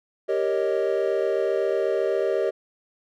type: chord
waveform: triangle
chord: Eb dominant seventh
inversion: first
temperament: equal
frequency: 392 / 466.2 / 554.4 / 622.3 Hz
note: G4 / Bb4 / Db5 / Eb5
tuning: 0 / 0 / 0 / 0 cents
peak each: -23 / -25 / -26 / -25 dBFS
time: 0.28-2.51 s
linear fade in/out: 20 ms
effects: none